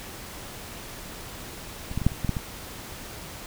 clicks, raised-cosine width 5 ms, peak -22 / -14 / -18 / -6 / -25 / -15 / -11 / -16 dBFS, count 8, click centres 1.914 / 1.976 / 2.017 / 2.066 / 2.119 / 2.247 / 2.293 / 2.368 s, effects pink hiss -40 dBFS RMS until 3.46 s

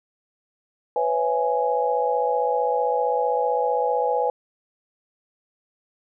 sine chord, C# minor seventh, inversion third, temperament just, 498.9 / 554.4 / 665.2 / 831.5 Hz, B4 / C#5 / E5 / G#5, +17 / 0 / +16 / +2 cents, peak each -23 / -28 / -29 / -23 dBFS, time 0.96-4.3 s, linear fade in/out 2 ms, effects none

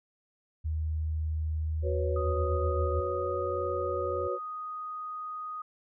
sine tone with pitch glide, 78.3 to 78.8 Hz, D#2 to D#2, +11 to +23 cents, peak -28 dBFS, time 0.64-3.01 s, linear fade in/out 20 ms, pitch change +12 cents, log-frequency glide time 1.63-1.8 s
sine chord, F# suspended fourth, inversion none, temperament just, 370 / 493.3 / 555 Hz, F#4 / B4 / C#5, 0 / -2 / +2 cents, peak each -34 dBFS, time 1.82-4.39 s, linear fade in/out 50 ms
sine tone, 1244.5 Hz, D#6, in tune, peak -35 dBFS, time 2.16-5.62 s, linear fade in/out 5 ms
triangle tone with vibrato, 85.7 Hz, F2, 32 cents flat, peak -37 dBFS, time 2.18-4.28 s, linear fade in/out 10 ms, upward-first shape sine, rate 0.96 Hz, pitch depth 29 cents each way
effects none

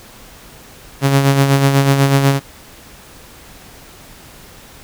sawtooth tone with tremolo, 138 Hz, C#3, 7 cents flat, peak -4 dBFS, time 1.01-2.4 s, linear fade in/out 50 ms, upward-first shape sine, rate 8.1 Hz, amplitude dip 50%, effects pink hiss -40 dBFS RMS until 4.83 s

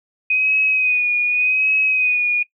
sine tone with vibrato, 2500 Hz, D#7, 8 cents sharp, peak -14 dBFS, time 0.3-2.43 s, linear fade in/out 5 ms, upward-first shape sine, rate 0.86 Hz, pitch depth 40 cents each way, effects noise-tail reverb RT60 0.1 s tail -20 dB re dry

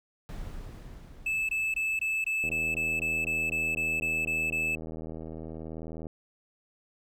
brown noise with exponential decay, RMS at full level -37 dBFS, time 0.29-3.61 s, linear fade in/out 0 ms, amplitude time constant 720 ms
triangle tone bursts, 2618 Hz, E7, 13 cents flat, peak -25 dBFS, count 14, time 1.26-4.753 s, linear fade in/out 5 ms, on 230 ms, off 21 ms
click train, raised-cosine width 2 ms, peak -27 dBFS, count 292, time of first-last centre 2.44-6.068 s, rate 80.2 Hz
effects none

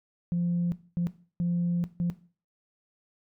sine tone bursts at uneven times, 173.6 Hz, F3, 10 cents flat, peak -23 dBFS, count 4, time 0.32-0.72 / 0.97-1.07 / 1.4-1.84 / 2-2.1 s, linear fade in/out 0 ms, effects noise-tail reverb RT60 0.4 s tail -17 dB re dry + tanh soft clip ceiling -21 dBFS

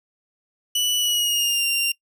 sawtooth tone with pitch glide, 2960 to 2778 Hz, F#7 to F7, 0 to -10 cents, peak -16 dBFS, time 0.75-1.92 s, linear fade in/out 5 ms, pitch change -110 cents, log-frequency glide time 0.98-1.65 s, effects noise-tail reverb RT60 0.1 s tail -24 dB re dry

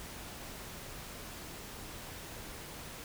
silence, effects pink hiss -46 dBFS RMS until 3.04 s

